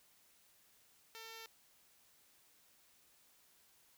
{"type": "tone", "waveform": "5% pulse", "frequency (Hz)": 450.6, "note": "A4", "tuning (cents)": 41, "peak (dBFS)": -38, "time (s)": [1.15, 1.46], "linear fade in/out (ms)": 0, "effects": ["white hiss -69 dBFS RMS until 3.97 s"]}